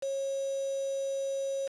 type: tone with quantisation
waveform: sine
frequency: 545 Hz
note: C#5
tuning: 29 cents flat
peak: -30 dBFS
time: 0.02-1.68 s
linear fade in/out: 10 ms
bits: 7
effects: resampled to 24000 Hz